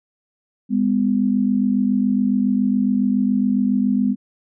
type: tone pair together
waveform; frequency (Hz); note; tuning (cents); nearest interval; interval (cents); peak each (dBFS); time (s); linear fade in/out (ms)
sine; 204.1 / 251.3; G#3 / B3; -30 / +30; major third; 360; -18; 0.69-4.16; 50
effects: none